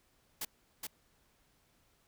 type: noise with echo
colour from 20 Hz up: white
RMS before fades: -38 dBFS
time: 0.41-0.45 s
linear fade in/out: 5 ms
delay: 420 ms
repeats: 1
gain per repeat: -3 dB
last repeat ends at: 0.87 s
effects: pink hiss -71 dBFS RMS until 2.07 s